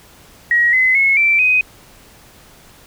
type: tone with pitch steps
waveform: sine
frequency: 1900 / 2036 / 2183 / 2339 / 2507 Hz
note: A#6 / C7 / C#7 / D7 / D#7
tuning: +33 / -48 / -27 / -8 / +12 cents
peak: -10 dBFS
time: 0.51-1.61 s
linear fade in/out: 2 ms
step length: 220 ms
effects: pink hiss -45 dBFS RMS until 2.86 s